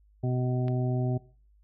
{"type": "harmonic tone", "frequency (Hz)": 125.8, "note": "B2", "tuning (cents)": 32, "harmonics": [1, 2, 3, 5, 6], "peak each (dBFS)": [-26, -34, -35, -39, -43], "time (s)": [0.23, 1.18], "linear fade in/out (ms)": 10}
{"type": "click", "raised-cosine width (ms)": 0.3, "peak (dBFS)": -28, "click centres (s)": 0.682}
{"effects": ["noise-tail reverb RT60 0.4 s tail -19 dB re dry", "added 51 Hz sine -58 dBFS peak until 1.63 s"]}